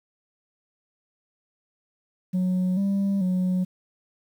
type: tone with pitch steps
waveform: sine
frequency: 183.5 / 197.4 / 183.4 Hz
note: F#3 / G3 / F#3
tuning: -14 / +12 / -15 cents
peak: -18 dBFS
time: 2.33-3.65 s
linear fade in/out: 20 ms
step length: 440 ms
effects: tanh soft clip ceiling -20 dBFS + 9-bit